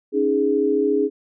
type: chord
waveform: sine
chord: C# suspended second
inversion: none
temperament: equal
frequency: 277.2 / 311.1 / 415.3 Hz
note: C#4 / D#4 / G#4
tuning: 0 / 0 / 0 cents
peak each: -23 / -23 / -18 dBFS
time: 0.12-1.1 s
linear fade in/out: 50 ms
effects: none